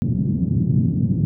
pink band-pass noise, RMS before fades -19 dBFS, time 0.02-1.25 s, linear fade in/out 0 ms, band 110 to 220 Hz, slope 24 dB/octave, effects none

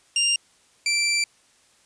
20% pulse tone pair in turn, 2794 / 2344 Hz, F7 / D7, 0 / -4 cents, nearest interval minor third, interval 304 cents, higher first, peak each -14 / -15 dBFS, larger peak first, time 0.16-0.36 / 0.86-1.24 s, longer second, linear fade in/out 2 ms, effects white hiss -59 dBFS RMS until 1.85 s + resampled to 22050 Hz

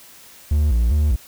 triangle tone with vibrato, 65.7 Hz, C2, 8 cents sharp, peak -12 dBFS, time 0.51-1.16 s, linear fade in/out 5 ms, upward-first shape square, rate 2.5 Hz, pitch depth 220 cents each way, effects white hiss -45 dBFS RMS until 1.27 s

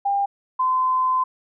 sine tone pair in turn, 800 / 1027.1 Hz, G5 / C6, +35 / -32 cents, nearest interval major third, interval 433 cents, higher second, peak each -18 / -17 dBFS, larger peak second, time 0.05-0.26 / 0.59-1.24 s, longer second, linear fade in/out 10 ms, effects none

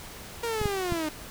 sawtooth linear sweep, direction down, 473.5 to 300.7 Hz, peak -24 dBFS, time 0.43-1.09 s, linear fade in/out 5 ms
clicks, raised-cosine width 5 ms, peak -19 / -15 / -17 dBFS, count 3, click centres 0.615 / 0.657 / 0.923 s
effects pink hiss -43 dBFS RMS until 1.3 s

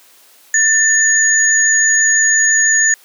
sine tone pair together, 1787 / 6747 Hz, A6 / G#8, +26 / +26 cents, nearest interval octave + major seventh, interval 2300 cents, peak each -12 dBFS, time 0.54-2.94 s, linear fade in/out 2 ms, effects white hiss -47 dBFS RMS until 3.04 s + high-pass 300 Hz 12 dB/octave

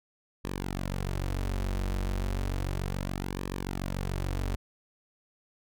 sawtooth tone with flanger, 46.93 Hz, F#1, 25 cents sharp, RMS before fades -32 dBFS, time 0.44-4.56 s, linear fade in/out 10 ms, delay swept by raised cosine 1.4 to 7.3 ms, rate 0.33 Hz, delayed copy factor -0.7, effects none

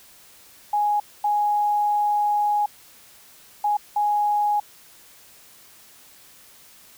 sine tone bursts at uneven times, 830.6 Hz, G#5, in tune, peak -18 dBFS, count 4, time 0.73-1 / 1.24-2.66 / 3.64-3.77 / 3.96-4.6 s, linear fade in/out 5 ms, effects white hiss -50 dBFS RMS until 6.97 s

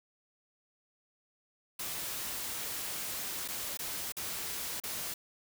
white noise with dropouts, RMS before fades -38 dBFS, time 1.79-5.14 s, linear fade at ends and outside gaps 5 ms, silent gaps 3.479-3.484 / 3.773-3.79 / 4.122-4.167 / 4.801-4.836 s, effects none

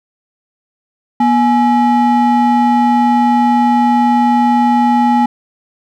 triangle ring-modulated tone, 541 Hz, C#5, 42 cents flat, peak -3 dBFS, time 1.2-5.26 s, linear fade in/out 5 ms, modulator 300 Hz, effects none

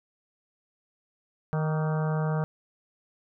harmonic tone with a mistuned harmonic, 155.56 Hz, D#3, in tune, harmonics 1 / 3 / 4 / 5 / 6 / 7 / 8 / 9 / 10, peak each -25 / -35 / -37 / -39 / -41 / -42 / -43 / -44 / -45 dBFS, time 1.53-2.44 s, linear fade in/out 0 ms, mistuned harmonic 7, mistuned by +83 cents, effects none

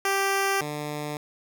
10% pulse tone pair in turn, 392 / 148.84 Hz, G4 / D3, 0 / +24 cents, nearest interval octave + perfect fourth, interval 1676 cents, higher first, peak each -14 / -22 dBFS, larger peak first, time 0.05-0.61 / 0.61-1.17 s, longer neither, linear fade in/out 2 ms, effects none

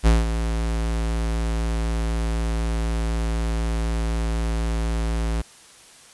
square tone with ADSR envelope, 56 Hz, A1, 31 cents sharp, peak -12 dBFS, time 0.03-5.42 s, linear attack 36 ms, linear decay 180 ms, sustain -10 dB, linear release 10 ms, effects white hiss -48 dBFS RMS until 6.13 s + resampled to 24000 Hz

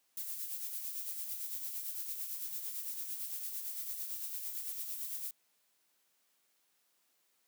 violet noise with tremolo, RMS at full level -39 dBFS, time 0.17-5.31 s, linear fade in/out 2 ms, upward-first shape sine, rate 8.9 Hz, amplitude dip 45%, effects white hiss -75 dBFS RMS until 7.47 s + high-pass 200 Hz 12 dB/octave

